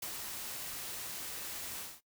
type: noise with ADSR envelope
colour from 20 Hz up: white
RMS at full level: -40 dBFS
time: 0.02-2.01 s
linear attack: 6 ms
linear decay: 73 ms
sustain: -2 dB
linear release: 210 ms
effects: noise-tail reverb RT60 0.1 s tail -18 dB re dry